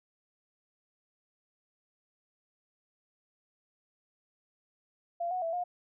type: tone with pitch steps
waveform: sine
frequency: 688 / 734 / 662 / 713 Hz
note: F5 / F#5 / E5 / F5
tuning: -26 / -14 / +7 / +36 cents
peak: -30 dBFS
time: 5.2-5.64 s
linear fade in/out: 10 ms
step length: 110 ms
effects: none